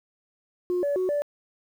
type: tone with pitch steps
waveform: sine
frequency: 358.1 / 572 / 370.2 / 582 Hz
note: F4 / D5 / F#4 / D5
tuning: +43 / -46 / +1 / -16 cents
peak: -21 dBFS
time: 0.7-1.22 s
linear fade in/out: 0 ms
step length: 130 ms
effects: tanh soft clip ceiling -20 dBFS + 9-bit